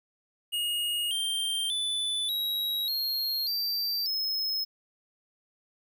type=tone with pitch steps; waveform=square; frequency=2867 / 3163 / 3489 / 3849 / 4246 / 4684 / 5168 Hz; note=F7 / G7 / A7 / B7 / C8 / D8 / E8; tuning=+45 / +15 / -15 / -45 / +25 / -5 / -35 cents; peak=-28 dBFS; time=0.52-4.65 s; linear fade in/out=20 ms; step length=590 ms; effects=11-bit